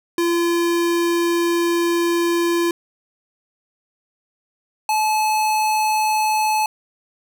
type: tone pair in turn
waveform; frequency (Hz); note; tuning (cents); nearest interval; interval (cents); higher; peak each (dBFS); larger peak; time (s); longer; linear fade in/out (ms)
square; 341.9 / 861.5; F4 / A5; -37 / -37; octave + major third; 1600; second; -17; neither; 0.18-2.71 / 4.89-6.66; first; 2
effects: none